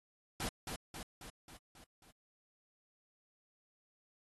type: noise with echo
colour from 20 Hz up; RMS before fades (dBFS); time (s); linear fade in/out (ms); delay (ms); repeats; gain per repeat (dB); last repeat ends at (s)
pink; -39; 0.4-0.49; 2; 270; 6; -4; 2.11
effects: AAC 32 kbps